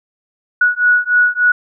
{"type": "beating tone pair", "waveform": "sine", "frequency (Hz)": [1463, 1466.4], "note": ["F#6", "F#6"], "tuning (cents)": [-20, -16], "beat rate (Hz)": 3.4, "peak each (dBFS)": -13, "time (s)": [0.61, 1.52], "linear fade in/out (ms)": 5, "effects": []}